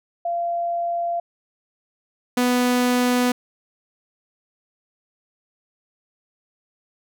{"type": "tone pair in turn", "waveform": ["sine", "sawtooth"], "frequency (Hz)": [688, 247.4], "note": ["F5", "B3"], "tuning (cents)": [-26, 3], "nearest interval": "octave + tritone", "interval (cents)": 1771, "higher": "first", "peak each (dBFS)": [-21, -13], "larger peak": "second", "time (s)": [[0.25, 1.2], [2.37, 3.32]], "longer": "neither", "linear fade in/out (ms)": 5, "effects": []}